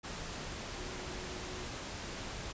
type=tone in noise; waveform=sine; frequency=365.4 Hz; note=F#4; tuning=22 cents flat; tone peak=-49 dBFS; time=0.77-1.66 s; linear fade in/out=20 ms; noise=pink; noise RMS=-42 dBFS; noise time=0.03-2.53 s; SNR=-10 dB; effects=resampled to 16000 Hz